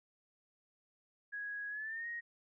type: tone with pitch glide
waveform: sine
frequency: 1661.2 to 1875.4 Hz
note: G#6 to A#6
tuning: 0 to +10 cents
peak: -39 dBFS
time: 1.32-2.21 s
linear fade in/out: 20 ms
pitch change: +210 cents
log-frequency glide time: 1.69-2.07 s
effects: none